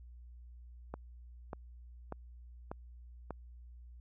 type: click train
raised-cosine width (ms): 1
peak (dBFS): -26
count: 5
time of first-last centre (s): 0.94-3.307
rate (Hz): 1.69
effects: added 60 Hz sine -50 dBFS peak until 4 s